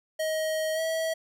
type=tone with pitch glide; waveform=square; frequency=630 to 646.6 Hz; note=D#5 to E5; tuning=+21 to -34 cents; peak=-27 dBFS; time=0.19-1.14 s; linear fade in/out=10 ms; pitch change=+45 cents; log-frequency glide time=0.74-0.8 s; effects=none

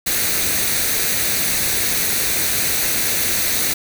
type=noise with comb filter; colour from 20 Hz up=white; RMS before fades=-19 dBFS; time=0.06-3.74 s; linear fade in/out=10 ms; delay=0.48 ms; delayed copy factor=+0.5; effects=none

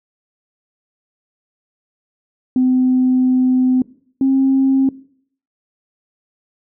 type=tone pair in turn; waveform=sine; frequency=255.5 / 267.7 Hz; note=C4 / C4; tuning=-41 / +40 cents; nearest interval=minor second; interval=81 cents; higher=second; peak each=-10 dBFS; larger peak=neither; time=2.56-3.82 / 4.21-4.89 s; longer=first; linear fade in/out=2 ms; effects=noise-tail reverb RT60 0.6 s tail -20 dB re dry + tanh soft clip ceiling -6 dBFS

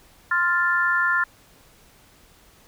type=chord; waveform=sine; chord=F major; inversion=second; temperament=equal; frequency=1046.5 / 1396.9 / 1760 Hz; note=C6 / F6 / A6; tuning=0 / 0 / 0 cents; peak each=-26 / -21 / -22 dBFS; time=0.31-1.24 s; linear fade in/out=5 ms; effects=pink hiss -54 dBFS RMS until 2.67 s

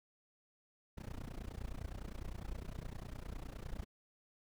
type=noise with amplitude modulation; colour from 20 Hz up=brown; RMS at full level=-41 dBFS; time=0.97-3.85 s; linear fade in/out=10 ms; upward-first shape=sine; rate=29.8 Hz; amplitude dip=95%; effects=none

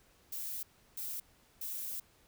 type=noise bursts at uneven times; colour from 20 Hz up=violet; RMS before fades=-40 dBFS; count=3; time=0.32-0.63 / 0.97-1.2 / 1.61-2 s; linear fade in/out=5 ms; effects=pink hiss -66 dBFS RMS until 2.27 s

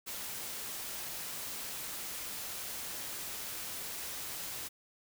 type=noise; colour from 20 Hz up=white; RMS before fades=-41 dBFS; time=0.06-4.69 s; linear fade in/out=20 ms; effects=none

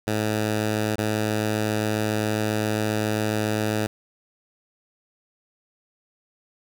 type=tone with dropouts; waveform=10% pulse; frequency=107.4 Hz; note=A2; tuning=41 cents flat; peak=-14 dBFS; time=0.07-3.87 s; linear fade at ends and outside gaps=5 ms; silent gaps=0.957-0.982 s; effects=none

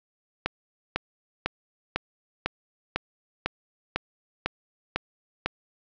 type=click train; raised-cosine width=0.3 ms; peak=-8 dBFS; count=11; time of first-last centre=0.46-5.46 s; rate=2 Hz; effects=low-pass 5000 Hz 12 dB/octave

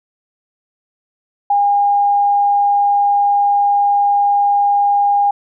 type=tone; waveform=sine; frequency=811 Hz; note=G#5; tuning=41 cents flat; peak=-10 dBFS; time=1.5-5.31 s; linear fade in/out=5 ms; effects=none

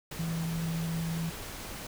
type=tone in noise; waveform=sine; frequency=164.81 Hz; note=E3; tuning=in tune; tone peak=-30 dBFS; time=0.19-1.3 s; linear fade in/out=5 ms; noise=pink; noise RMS=-41 dBFS; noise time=0.11-1.87 s; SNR=+8 dB; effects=none

